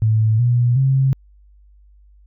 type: tone with pitch steps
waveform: sine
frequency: 109.8 / 121.2 / 134 Hz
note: A2 / B2 / C3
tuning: -3 / -32 / +42 cents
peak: -12 dBFS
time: 0.02-1.13 s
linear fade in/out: 0 ms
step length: 370 ms
effects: added 50 Hz sine -46 dBFS peak until 2.26 s